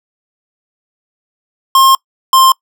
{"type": "tone pair in turn", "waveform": "square", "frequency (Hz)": [1067, 1052.9], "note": ["C6", "C6"], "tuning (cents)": [34, 11], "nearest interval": "unison", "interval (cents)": 23, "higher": "first", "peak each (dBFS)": -5, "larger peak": "neither", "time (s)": [[1.75, 1.95], [2.33, 2.52]], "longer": "first", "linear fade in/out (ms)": 2, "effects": ["noise-tail reverb RT60 0.1 s tail -26 dB re dry"]}